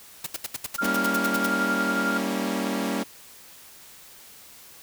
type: noise bursts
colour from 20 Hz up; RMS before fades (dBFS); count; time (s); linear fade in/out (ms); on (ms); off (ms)
white; -30; 13; 0.24-1.465; 5; 25; 75
type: tone with tremolo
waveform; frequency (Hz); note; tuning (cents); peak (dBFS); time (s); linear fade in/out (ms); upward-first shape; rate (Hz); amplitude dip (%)
sine; 1396.9; F6; 0; -22; 0.78-2.18; 10; triangle; 11; 55
type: chord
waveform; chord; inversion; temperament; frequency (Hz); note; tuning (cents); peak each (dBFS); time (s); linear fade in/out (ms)
sawtooth; G diminished seventh; none; equal with one note detuned; 196 / 233.1 / 277.2 / 322.5; G3 / Bb3 / Db4 / Fb4; 0 / 0 / 0 / -38; -26 / -26 / -26 / -31; 0.81-3.04; 20
effects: white hiss -48 dBFS RMS until 4.82 s